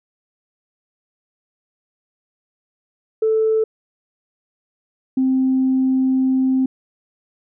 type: tone pair in turn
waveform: sine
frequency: 440 / 261.6 Hz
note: A4 / C4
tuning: 0 / 0 cents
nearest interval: major sixth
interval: 900 cents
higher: first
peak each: -13 dBFS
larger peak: neither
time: 3.22-3.64 / 5.17-6.66 s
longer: second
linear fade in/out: 5 ms
effects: tanh soft clip ceiling -9 dBFS